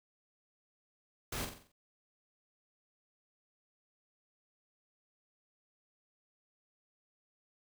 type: noise with echo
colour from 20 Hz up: pink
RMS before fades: -39 dBFS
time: 1.32-1.45 s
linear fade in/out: 5 ms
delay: 45 ms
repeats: 6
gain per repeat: -6 dB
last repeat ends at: 1.72 s
effects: none